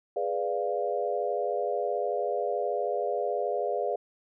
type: chord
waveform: sine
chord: G# diminished seventh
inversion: none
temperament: equal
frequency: 415.3 / 493.9 / 587.3 / 698.5 Hz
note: G#4 / B4 / D5 / F5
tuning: 0 / 0 / 0 / 0 cents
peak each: -32 dBFS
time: 0.16-3.96 s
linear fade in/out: 5 ms
effects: none